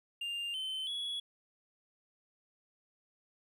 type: tone with pitch steps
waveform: triangle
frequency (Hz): 2800 / 3071 / 3368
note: F7 / G7 / G#7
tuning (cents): +4 / -36 / +24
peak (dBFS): -34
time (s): 0.21-1.2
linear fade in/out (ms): 5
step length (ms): 330
effects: none